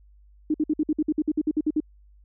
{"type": "tone bursts", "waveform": "sine", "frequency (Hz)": 306.4, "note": "D#4", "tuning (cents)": -27, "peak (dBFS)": -19, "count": 14, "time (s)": [0.5, 1.803], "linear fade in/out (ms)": 5, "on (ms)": 42, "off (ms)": 55, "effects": ["added 50 Hz sine -51 dBFS peak until 2.24 s"]}